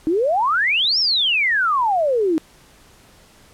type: exponential two-way sweep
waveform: sine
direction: up then down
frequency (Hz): 302.4 to 5588 to 302.4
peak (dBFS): -15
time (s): 0.07-2.38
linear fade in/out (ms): 0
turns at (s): 0.99
effects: pink hiss -50 dBFS RMS until 3.53 s + low-pass 12000 Hz 12 dB/octave